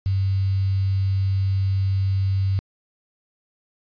sine tone with quantisation, 96.6 Hz, G2, 25 cents flat, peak -18 dBFS, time 0.06-2.59 s, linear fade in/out 0 ms, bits 7, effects resampled to 11025 Hz

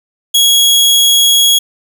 sawtooth tone, 3322 Hz, G#7, in tune, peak -3 dBFS, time 0.34-1.59 s, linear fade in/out 10 ms, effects none

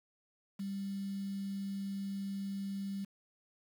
sine tone with quantisation, 196.8 Hz, G3, 7 cents sharp, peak -36 dBFS, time 0.59-3.05 s, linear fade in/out 10 ms, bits 9, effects none

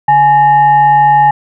sine tone with frequency modulation, 841 Hz, G#5, 22 cents sharp, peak -4 dBFS, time 0.08-1.31 s, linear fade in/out 5 ms, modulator 985 Hz, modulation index 0.36, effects none

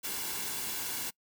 white noise with comb filter, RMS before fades -36 dBFS, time 0.03-1.11 s, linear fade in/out 20 ms, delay 1.6 ms, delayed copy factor -0.5, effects noise-tail reverb RT60 0.1 s tail -25 dB re dry

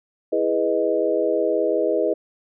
sine chord, E major seventh, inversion none, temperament equal, 329.6 / 415.3 / 493.9 / 622.3 Hz, E4 / G#4 / B4 / D#5, 0 / 0 / 0 / 0 cents, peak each -25 / -23 / -23 / -23 dBFS, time 0.32-2.14 s, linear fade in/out 10 ms, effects none

